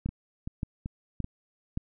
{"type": "two click trains", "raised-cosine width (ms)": 5, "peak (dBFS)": [-22, -18], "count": [4, 4], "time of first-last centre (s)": [[0.09, 1.244], [0.06, 1.774]], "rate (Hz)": [2.6, 1.75], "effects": []}